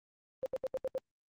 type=tone bursts; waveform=sine; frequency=523.3 Hz; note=C5; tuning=in tune; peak=-31 dBFS; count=6; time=0.43-0.98 s; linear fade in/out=0 ms; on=30 ms; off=74 ms; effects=Opus 24 kbps